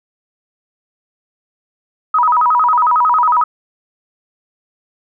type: tone with vibrato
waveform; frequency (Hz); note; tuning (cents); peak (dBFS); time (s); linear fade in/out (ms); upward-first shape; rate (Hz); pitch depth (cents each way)
sine; 1108.7; C#6; 0; -9; 2.14-3.44; 5; square; 11; 230
effects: none